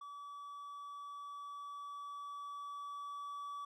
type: tone with level ramp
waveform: triangle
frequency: 1147 Hz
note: D6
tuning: 41 cents flat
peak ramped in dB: -45 to -40 dBFS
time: 0.01-3.65 s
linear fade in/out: 5 ms
effects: none